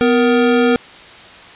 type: tone pair together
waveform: square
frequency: 250 / 470.2 Hz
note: B3 / A#4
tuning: +21 / +15 cents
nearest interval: major seventh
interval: 1094 cents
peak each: -14 dBFS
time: 0.01-0.76 s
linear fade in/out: 0 ms
effects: white hiss -38 dBFS RMS until 1.55 s + resampled to 8000 Hz